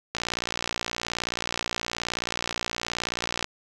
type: click train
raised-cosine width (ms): 0.2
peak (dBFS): -10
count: 195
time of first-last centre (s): 0.15-3.444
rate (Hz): 58.9
effects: none